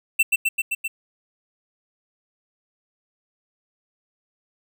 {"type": "tone with echo", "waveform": "square", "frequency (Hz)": 2685, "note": "E7", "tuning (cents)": 31, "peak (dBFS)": -14, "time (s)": [0.19, 0.23], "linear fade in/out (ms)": 10, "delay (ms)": 130, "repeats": 5, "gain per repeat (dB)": -2, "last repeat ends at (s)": 0.88, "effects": []}